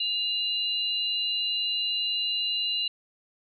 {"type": "tone pair together", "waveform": "sine", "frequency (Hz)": [2824, 3994], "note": ["F7", "B7"], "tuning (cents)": [19, 19], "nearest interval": "tritone", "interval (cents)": 600, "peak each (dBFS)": -28, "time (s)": [0, 2.88], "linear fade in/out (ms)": 5, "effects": []}